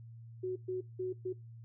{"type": "tone bursts at uneven times", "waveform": "sine", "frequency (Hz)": 370, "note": "F#4", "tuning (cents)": 0, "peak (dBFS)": -33, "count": 4, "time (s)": [[0.43, 0.56], [0.68, 0.81], [0.99, 1.13], [1.25, 1.33]], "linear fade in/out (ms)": 10, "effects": ["noise-tail reverb RT60 0.2 s tail -21 dB re dry", "added 115 Hz sine -48 dBFS peak until 1.64 s"]}